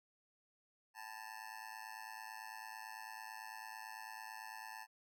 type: tone with amplitude modulation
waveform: 25% pulse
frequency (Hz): 880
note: A5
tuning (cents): 0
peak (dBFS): -40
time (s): 0.94-4.87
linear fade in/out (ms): 50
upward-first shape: sine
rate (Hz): 109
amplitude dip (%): 95
effects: none